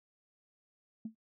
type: tone with exponential decay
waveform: sine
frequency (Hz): 221.8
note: A3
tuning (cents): +14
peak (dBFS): -33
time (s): 1.05-1.15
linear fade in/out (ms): 5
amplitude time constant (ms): 21
effects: noise-tail reverb RT60 0.1 s tail -24 dB re dry + tanh soft clip ceiling -30 dBFS